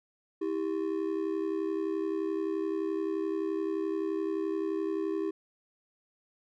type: ring-modulated tone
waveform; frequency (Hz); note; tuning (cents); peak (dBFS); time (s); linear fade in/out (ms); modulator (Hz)
triangle; 359.1; F4; +48; -24; 0.41-5.31; 10; 35.8
effects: none